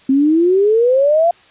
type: exponential sweep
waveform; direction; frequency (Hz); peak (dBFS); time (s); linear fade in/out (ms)
sine; up; 261.6 to 700; -9; 0.09-1.31; 5
effects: white hiss -47 dBFS RMS until 1.5 s + resampled to 8000 Hz